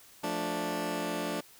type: chord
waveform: 15% pulse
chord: D minor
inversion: first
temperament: just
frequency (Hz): 176.2 / 220.2 / 293.7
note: F3 / A3 / D4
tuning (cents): +16 / +2 / 0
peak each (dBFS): -31 / -31 / -28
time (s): 0.23-1.41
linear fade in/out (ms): 10
effects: white hiss -56 dBFS RMS until 1.59 s